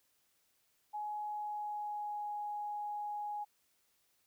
sine tone with pitch glide, 840 to 831.8 Hz, G#5 to G#5, +19 to +2 cents, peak -37 dBFS, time 0.93-3.45 s, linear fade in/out 20 ms, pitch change -17 cents, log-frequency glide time 1.24-2.29 s, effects white hiss -75 dBFS RMS until 4.26 s

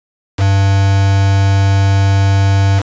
triangle tone with quantisation, 98 Hz, G2, in tune, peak -6 dBFS, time 0.37-2.83 s, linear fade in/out 50 ms, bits 3, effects resampled to 16000 Hz

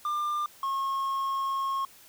triangle tone pair in turn, 1196 / 1084.6 Hz, D6 / C#6, +31 / -38 cents, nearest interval major second, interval 169 cents, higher first, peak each -25 dBFS, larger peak neither, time 0.05-0.46 / 0.63-1.85 s, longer second, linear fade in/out 2 ms, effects white hiss -54 dBFS RMS until 2.08 s

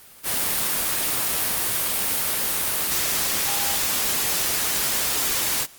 sine tone in noise, 808 Hz, G#5, 48 cents flat, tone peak -32 dBFS, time 3.44-3.78 s, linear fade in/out 50 ms, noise white, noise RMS -23 dBFS, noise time 0.23-5.67 s, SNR -12 dB, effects white hiss -47 dBFS RMS until 5.78 s + Opus 32 kbps

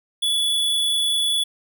square tone, 3425 Hz, A7, 47 cents flat, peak -19 dBFS, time 0.22-1.44 s, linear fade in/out 10 ms, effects none

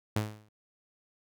sawtooth tone with exponential decay, 106.6 Hz, G#2, 46 cents sharp, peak -21 dBFS, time 0.16-0.49 s, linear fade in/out 5 ms, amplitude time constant 70 ms, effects none

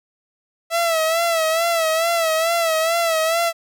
sawtooth tone with vibrato, 658 Hz, E5, 3 cents flat, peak -13 dBFS, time 0.7-3.53 s, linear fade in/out 50 ms, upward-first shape sine, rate 2.3 Hz, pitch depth 64 cents each way, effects none

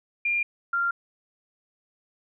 sine tone pair in turn, 2400 / 1388.3 Hz, D7 / F6, +37 / -11 cents, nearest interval major sixth, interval 948 cents, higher first, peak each -22 dBFS, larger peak neither, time 0.25-0.43 / 0.73-0.91 s, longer neither, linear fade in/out 5 ms, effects none

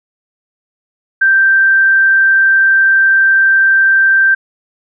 sine tone, 1568 Hz, G6, in tune, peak -6 dBFS, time 1.21-4.35 s, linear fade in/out 10 ms, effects none

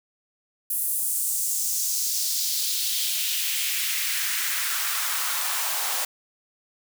white noise with high-pass filter sweep, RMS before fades -26 dBFS, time 0.7-6.05 s, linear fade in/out 5 ms, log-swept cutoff 11000 to 730 Hz, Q 1.9, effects none

